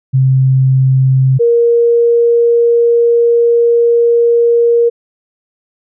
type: tone pair in turn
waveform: sine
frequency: 131.9 / 470 Hz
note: C3 / A#4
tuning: +14 / +14 cents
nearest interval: octave + minor seventh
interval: 2200 cents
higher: second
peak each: -6 dBFS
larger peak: neither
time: 0.13-1.39 / 1.39-4.9 s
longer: second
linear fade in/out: 20 ms
effects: none